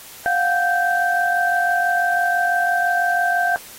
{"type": "tone cluster", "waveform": "sine", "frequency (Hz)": [705, 751, 1563], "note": ["F5", "F#5", "G6"], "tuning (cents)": [16, 26, -6], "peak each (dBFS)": [-19, -25, -19], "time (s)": [0.26, 3.56], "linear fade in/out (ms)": 0, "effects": ["white hiss -40 dBFS RMS until 3.78 s", "AAC 48 kbps"]}